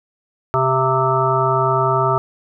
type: harmonic tone with a mistuned harmonic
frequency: 130.81 Hz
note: C3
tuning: in tune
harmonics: 1 / 3 / 5 / 7 / 9 / 10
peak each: -21 / -21 / -21 / -21 / -21 / -21 dBFS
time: 0.54-2.18 s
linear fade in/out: 0 ms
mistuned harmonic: 5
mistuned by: +28 cents
effects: none